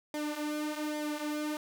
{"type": "tone with flanger", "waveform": "sawtooth", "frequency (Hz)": 300.7, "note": "D4", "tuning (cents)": 41, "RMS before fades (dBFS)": -35, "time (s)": [0.14, 1.57], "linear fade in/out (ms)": 2, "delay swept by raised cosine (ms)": [0.72, 5.62], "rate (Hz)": 1.2, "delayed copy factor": -0.7, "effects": []}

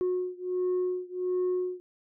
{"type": "beating tone pair", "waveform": "sine", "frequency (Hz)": [363.4, 364.8], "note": ["F#4", "F#4"], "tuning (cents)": [-31, -24], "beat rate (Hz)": 1.4, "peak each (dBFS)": [-28, -29], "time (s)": [0.01, 1.8], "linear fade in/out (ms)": 0, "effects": ["tanh soft clip ceiling -23 dBFS"]}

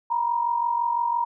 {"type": "tone pair together", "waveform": "sine", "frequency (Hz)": [941.9, 987.8], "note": ["A#5", "B5"], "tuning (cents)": [18, 0], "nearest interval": "minor second", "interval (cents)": 82, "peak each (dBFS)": [-22, -28], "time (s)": [0.1, 1.25], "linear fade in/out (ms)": 10, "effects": []}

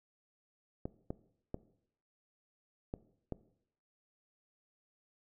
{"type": "clicks", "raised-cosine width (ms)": 2, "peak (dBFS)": -24, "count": 5, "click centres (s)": [0.855, 1.105, 1.544, 2.939, 3.323], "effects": ["noise-tail reverb RT60 0.7 s tail -18 dB re dry"]}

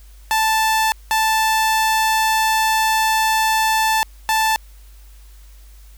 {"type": "tone bursts at uneven times", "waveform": "sawtooth", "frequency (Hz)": 880, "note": "A5", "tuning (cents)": 0, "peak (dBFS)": -11, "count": 3, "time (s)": [[0.31, 0.92], [1.11, 4.03], [4.29, 4.56]], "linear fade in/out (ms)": 0, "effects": ["added 50 Hz sine -40 dBFS peak until 5.97 s", "white hiss -53 dBFS RMS until 5.97 s"]}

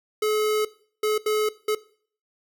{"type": "tone bursts at uneven times", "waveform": "square", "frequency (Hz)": 427.6, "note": "A4", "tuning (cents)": -49, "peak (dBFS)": -21, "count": 4, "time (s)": [[0.22, 0.65], [1.03, 1.18], [1.26, 1.49], [1.68, 1.75]], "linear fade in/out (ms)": 5, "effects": ["noise-tail reverb RT60 0.5 s tail -19 dB re dry"]}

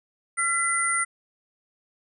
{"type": "tone cluster", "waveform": "sine", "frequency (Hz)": [1370, 2008, 9070], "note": ["F6", "B6", "C#9"], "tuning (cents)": [-34, 28, 39], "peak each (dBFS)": -26, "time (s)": [0.37, 1.05], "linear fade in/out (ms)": 20, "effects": []}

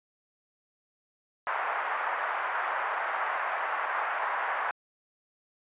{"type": "band-pass noise", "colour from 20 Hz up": "pink", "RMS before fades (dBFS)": -31, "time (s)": [1.47, 4.71], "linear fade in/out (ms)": 0, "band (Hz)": [750, 1800], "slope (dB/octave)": 24, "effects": ["resampled to 8000 Hz"]}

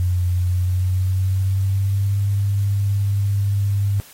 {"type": "tone with pitch glide", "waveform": "sine", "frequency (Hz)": [89.7, 100.1], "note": ["F2", "G2"], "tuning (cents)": [47, 37], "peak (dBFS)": -16, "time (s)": [0, 4], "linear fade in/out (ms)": 0, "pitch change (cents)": 190, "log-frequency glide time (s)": [0.46, 2.2], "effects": ["white hiss -45 dBFS RMS until 4.13 s", "AAC 48 kbps"]}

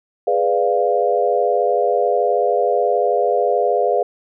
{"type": "chord", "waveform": "sine", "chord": "G# diminished seventh", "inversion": "none", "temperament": "equal", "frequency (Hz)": [415.3, 493.9, 587.3, 698.5], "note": ["G#4", "B4", "D5", "F5"], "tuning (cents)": [0, 0, 0, 0], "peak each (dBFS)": [-20, -19, -21, -19], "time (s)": [0.27, 4.03], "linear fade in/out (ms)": 5, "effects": []}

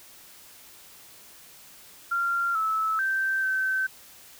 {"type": "tone with pitch steps", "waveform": "sine", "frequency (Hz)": [1384, 1305, 1559, 1539], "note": ["F6", "E6", "G6", "G6"], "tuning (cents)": [-16, -18, -10, -32], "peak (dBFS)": -23, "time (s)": [2.11, 3.87], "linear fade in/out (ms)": 10, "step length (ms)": 440, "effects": ["white hiss -50 dBFS RMS until 4.39 s"]}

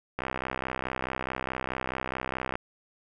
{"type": "click train", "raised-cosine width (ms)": 0.5, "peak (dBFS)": -15, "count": 154, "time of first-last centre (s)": [0.19, 2.555], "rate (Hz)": 64.7, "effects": []}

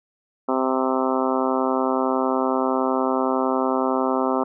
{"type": "harmonic tone", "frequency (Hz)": 130.81, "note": "C3", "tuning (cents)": 0, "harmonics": [2, 3, 4, 5, 6, 7, 8, 9, 10], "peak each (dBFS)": [-24, -26, -27, -28, -29, -29, -30, -31, -31], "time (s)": [0.48, 4.44], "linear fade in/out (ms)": 10, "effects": []}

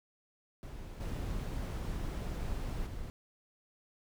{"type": "noise with level steps", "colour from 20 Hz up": "brown", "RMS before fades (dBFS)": [-44, -37, -42], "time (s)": [0.63, 3.1], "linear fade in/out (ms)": 0, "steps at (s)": [1, 2.86], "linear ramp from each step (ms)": 10, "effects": []}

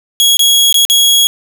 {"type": "tone with dropouts", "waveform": "sawtooth", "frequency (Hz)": 3322, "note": "G#7", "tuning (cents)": 0, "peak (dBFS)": -3, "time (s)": [0.2, 1.27], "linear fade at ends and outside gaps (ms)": 0, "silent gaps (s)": [[0.37, 0.393], [0.726, 0.743], [0.851, 0.899]], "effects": []}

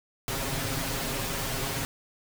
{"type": "noise with comb filter", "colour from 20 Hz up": "pink", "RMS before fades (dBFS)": -31, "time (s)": [0.28, 1.85], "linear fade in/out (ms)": 0, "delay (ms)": 7.4, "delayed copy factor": 0.95, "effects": []}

